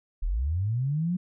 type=linear sweep; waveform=sine; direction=up; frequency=32.78 to 185 Hz; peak=-24 dBFS; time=0.22-1.17 s; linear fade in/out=10 ms; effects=none